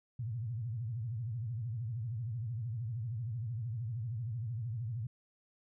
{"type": "tone with vibrato", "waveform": "sine", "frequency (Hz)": 115.3, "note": "A#2", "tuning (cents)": -19, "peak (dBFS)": -35, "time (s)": [0.19, 5.07], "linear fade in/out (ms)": 5, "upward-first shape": "sine", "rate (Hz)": 13, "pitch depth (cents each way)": 180, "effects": []}